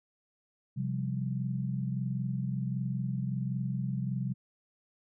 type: chord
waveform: sine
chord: C suspended fourth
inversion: none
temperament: equal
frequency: 130.81 / 174.61 / 196 Hz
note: C3 / F3 / G3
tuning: 0 / 0 / 0 cents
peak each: -32 / -37 / -36 dBFS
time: 0.76-4.34 s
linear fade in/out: 20 ms
effects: none